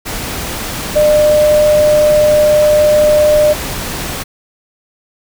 sine tone in noise, 602 Hz, D5, 43 cents sharp, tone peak -6 dBFS, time 0.95-3.54 s, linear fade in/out 20 ms, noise pink, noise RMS -21 dBFS, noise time 0.05-4.24 s, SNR +12 dB, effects none

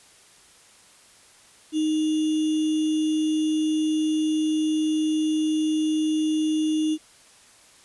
sine tone with sample-and-hold, 310.4 Hz, D#4, 4 cents flat, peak -20 dBFS, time 1.72-6.98 s, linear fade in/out 50 ms, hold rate 3150 Hz, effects white hiss -53 dBFS RMS until 7.84 s + resampled to 24000 Hz

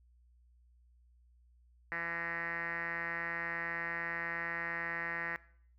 5% pulse tone with low-pass filter, 168.7 Hz, E3, 40 cents sharp, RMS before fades -38 dBFS, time 1.92-5.36 s, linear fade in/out 0 ms, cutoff 1900 Hz, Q 8.3, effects noise-tail reverb RT60 0.6 s tail -19 dB re dry + added 60 Hz sine -62 dBFS peak until 5.78 s

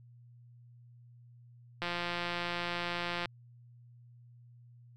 click train, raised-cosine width 0.3 ms, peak -19 dBFS, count 251, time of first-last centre 1.82-3.257 s, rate 174 Hz, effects added 120 Hz sine -54 dBFS peak until 4.96 s

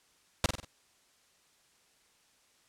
pink noise with echo, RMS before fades -24 dBFS, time 0.44-0.46 s, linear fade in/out 2 ms, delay 47 ms, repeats 4, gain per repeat -6 dB, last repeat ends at 0.648 s, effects white hiss -67 dBFS RMS until 2.68 s + low-pass 9000 Hz 12 dB/octave

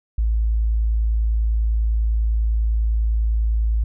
sine tone, 55 Hz, A1, in tune, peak -16 dBFS, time 0.18-3.84 s, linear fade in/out 5 ms, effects none

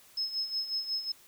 sine tone with tremolo, 5180 Hz, E8, 31 cents flat, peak -28 dBFS, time 0.17-1.12 s, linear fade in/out 5 ms, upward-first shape sine, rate 5.5 Hz, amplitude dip 70%, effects white hiss -58 dBFS RMS until 1.27 s

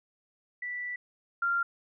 sine tone pair in turn, 1967 / 1388.2 Hz, B6 / F6, -7 / -11 cents, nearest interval tritone, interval 604 cents, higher first, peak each -33 / -25 dBFS, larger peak second, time 0.62-0.96 / 1.42-1.63 s, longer first, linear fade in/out 5 ms, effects none

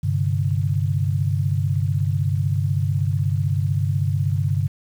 sine chord, G suspended fourth, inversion none, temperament equal, 98 / 130.81 / 146.83 Hz, G2 / C3 / D3, 0 / 0 / 0 cents, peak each -21 / -24 / -23 dBFS, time 0.03-4.68 s, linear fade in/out 10 ms, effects 8-bit

